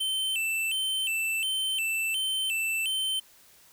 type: tone with vibrato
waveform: square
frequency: 2867 Hz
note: F7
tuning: 45 cents sharp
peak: -27 dBFS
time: 0-3.2 s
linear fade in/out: 10 ms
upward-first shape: square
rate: 1.4 Hz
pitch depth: 130 cents each way
effects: white hiss -57 dBFS RMS until 3.72 s